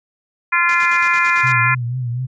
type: harmonic tone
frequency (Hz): 345.6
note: F4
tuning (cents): -18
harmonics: 3 / 4 / 5 / 6 / 7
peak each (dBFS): -19 / -19 / -19 / -19 / -19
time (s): 0.52-1.75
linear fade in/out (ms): 10
type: noise with tremolo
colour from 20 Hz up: white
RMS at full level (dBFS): -30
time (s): 0.69-1.52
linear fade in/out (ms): 0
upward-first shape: square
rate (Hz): 9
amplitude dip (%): 65
type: tone with vibrato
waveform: sine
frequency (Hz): 123.47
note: B2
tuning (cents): 0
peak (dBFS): -19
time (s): 1.43-2.27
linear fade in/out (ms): 20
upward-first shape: triangle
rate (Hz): 4.1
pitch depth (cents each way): 93
effects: resampled to 16000 Hz